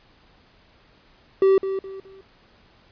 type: tone with echo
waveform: triangle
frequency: 386.1 Hz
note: G4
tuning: 26 cents flat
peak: -11 dBFS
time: 1.42-1.58 s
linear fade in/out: 2 ms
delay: 210 ms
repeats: 3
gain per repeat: -10 dB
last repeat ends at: 2.21 s
effects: pink hiss -56 dBFS RMS until 2.91 s + resampled to 11025 Hz